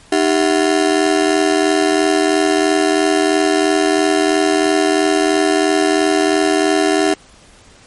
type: ring-modulated tone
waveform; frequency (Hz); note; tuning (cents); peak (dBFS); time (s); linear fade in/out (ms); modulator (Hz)
30% pulse; 349.2; F4; 0; -6; 0.12-7.14; 5; 41.5
effects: pink hiss -45 dBFS RMS until 7.86 s + MP3 48 kbps